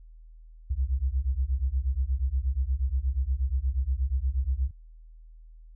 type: beating tone pair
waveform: sine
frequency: 61.4 / 69.8 Hz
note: B1 / C#2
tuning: -9 / +13 cents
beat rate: 8.4 Hz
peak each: -27 dBFS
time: 0.7-4.71 s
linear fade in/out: 10 ms
effects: added 40 Hz sine -46 dBFS peak until 5.75 s